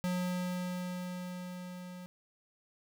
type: tone with level ramp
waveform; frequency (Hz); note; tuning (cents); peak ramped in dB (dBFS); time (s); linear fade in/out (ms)
square; 180.4; F#3; -44; -31 to -45; 0.04-2.06; 0
effects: none